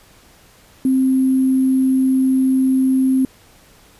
sine tone with sample-and-hold, 262.4 Hz, C4, 5 cents sharp, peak -12 dBFS, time 0.85-3.25 s, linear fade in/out 2 ms, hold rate 11025 Hz, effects pink hiss -49 dBFS RMS until 3.99 s + resampled to 32000 Hz

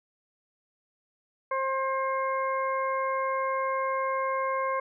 harmonic tone, 532 Hz, C5, 29 cents sharp, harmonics 1 / 2 / 3 / 4, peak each -30 / -28 / -39 / -38 dBFS, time 1.51-4.8 s, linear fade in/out 5 ms, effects none

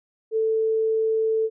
sine tone, 442.6 Hz, A4, 10 cents sharp, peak -19 dBFS, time 0.31-1.5 s, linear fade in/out 50 ms, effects none

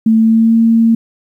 sine tone with pitch glide, 222.6 to 227.7 Hz, A3 to A#3, +20 to -40 cents, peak -6 dBFS, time 0.06-0.95 s, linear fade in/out 5 ms, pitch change +40 cents, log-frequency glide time 0.18-0.57 s, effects 8-bit

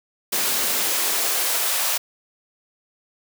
white noise with high-pass filter sweep, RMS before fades -22 dBFS, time 0.32-1.98 s, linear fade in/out 10 ms, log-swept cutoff 220 to 730 Hz, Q 1.1, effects none

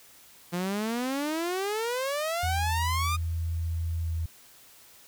sawtooth exponential sweep, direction up, 171.4 to 1240 Hz, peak -24 dBFS, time 0.52-3.17 s, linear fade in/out 20 ms
sine tone with pitch glide, 83 to 82 Hz, E2 to E2, +12 to -9 cents, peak -27 dBFS, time 2.43-4.26 s, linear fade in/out 5 ms, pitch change -21 cents, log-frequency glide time 3.97-4.12 s
effects white hiss -54 dBFS RMS until 5.07 s

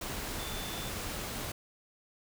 sine tone in noise, 3520 Hz, A7, in tune, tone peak -45 dBFS, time 0.39-0.9 s, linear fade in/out 5 ms, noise pink, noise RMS -38 dBFS, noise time 0.01-1.52 s, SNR -10 dB, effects none

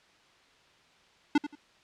square tone with echo, 293.7 Hz, D4, in tune, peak -20 dBFS, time 1.35-1.38 s, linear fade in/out 5 ms, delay 87 ms, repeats 2, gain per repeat -13 dB, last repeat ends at 1.554 s, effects white hiss -61 dBFS RMS until 1.83 s + low-pass 4000 Hz 12 dB/octave

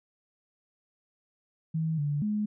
sine tone with pitch steps, 160.2 / 145.7 / 210.4 Hz, E3 / D3 / G#3, -49 / -13 / +23 cents, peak -26 dBFS, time 1.74-2.46 s, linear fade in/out 10 ms, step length 240 ms, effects none

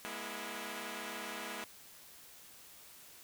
5% pulse chord, E major, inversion first, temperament equal with one note detuned, 207.7 / 240.7 / 329.6 Hz, G#3 / B3 / E4, 0 / -44 / 0 cents, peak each -34 dBFS, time 0.05-1.64 s, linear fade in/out 0 ms, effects white hiss -56 dBFS RMS until 3.23 s

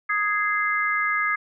sine chord, Ab major, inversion second, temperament just, 1245.9 / 1661.2 / 2077 Hz, Eb6 / Ab6 / C7, +2 / 0 / -13 cents, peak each -25 dBFS, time 0.09-1.36 s, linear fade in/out 10 ms, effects none

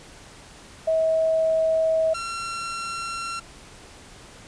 sine / sawtooth tone pair in turn, 643 / 1362.5 Hz, E5 / F6, -43 / -43 cents, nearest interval octave + minor second, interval 1300 cents, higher second, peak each -18 / -25 dBFS, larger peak first, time 0.87-2.14 / 2.14-3.4 s, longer first, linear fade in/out 10 ms, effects pink hiss -46 dBFS RMS until 4.47 s + resampled to 22050 Hz

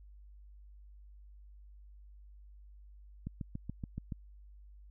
click train, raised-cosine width 5 ms, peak -26 dBFS, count 7, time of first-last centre 3.27-4.122 s, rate 7.04 Hz, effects added 50 Hz sine -52 dBFS peak until 4.9 s

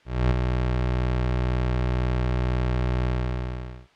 25% pulse tone with ADSR envelope, 62 Hz, B1, 7 cents sharp, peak -13 dBFS, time 0.05-3.88 s, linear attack 260 ms, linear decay 5 ms, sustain -5 dB, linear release 820 ms, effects white hiss -57 dBFS RMS until 3.95 s + low-pass 3000 Hz 12 dB/octave

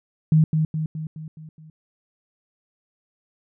sine tone with echo, 156.7 Hz, D#3, 13 cents sharp, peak -12 dBFS, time 0.32-0.44 s, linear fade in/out 2 ms, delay 210 ms, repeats 6, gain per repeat -5 dB, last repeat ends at 1.7 s, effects none

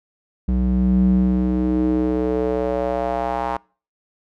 square tone with band-pass filter sweep, 62.4 Hz, B1, 19 cents sharp, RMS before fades -19 dBFS, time 0.48-3.57 s, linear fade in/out 5 ms, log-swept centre 130 to 910 Hz, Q 3.3, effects noise-tail reverb RT60 0.4 s tail -26 dB re dry

